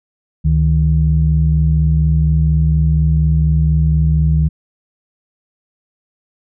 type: tone pair together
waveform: sine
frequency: 71.37 / 155.56 Hz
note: D2 / D#3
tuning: -49 / 0 cents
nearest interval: octave + minor second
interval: 1349 cents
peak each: -12 dBFS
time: 0.44-4.49 s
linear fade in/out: 20 ms
effects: tanh soft clip ceiling -2 dBFS